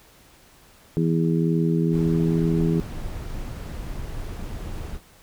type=harmonic tone; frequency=82.2 Hz; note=E2; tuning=4 cents flat; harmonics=2 / 3 / 4 / 5; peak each=-20 / -27 / -26 / -28 dBFS; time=0.97-2.8 s; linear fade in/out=0 ms
type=noise; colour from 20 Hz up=brown; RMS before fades=-32 dBFS; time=1.9-5 s; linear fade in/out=50 ms
effects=pink hiss -53 dBFS RMS until 5.22 s